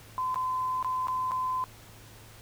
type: tone with dropouts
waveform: sine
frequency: 1023 Hz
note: C6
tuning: 39 cents flat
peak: -27 dBFS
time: 0.18-1.64 s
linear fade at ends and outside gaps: 0 ms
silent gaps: 0.344-0.358 / 0.827-0.846 / 1.071-1.083 / 1.311-1.318 s
effects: added 108 Hz sine -52 dBFS peak until 2.41 s + pink hiss -52 dBFS RMS until 2.41 s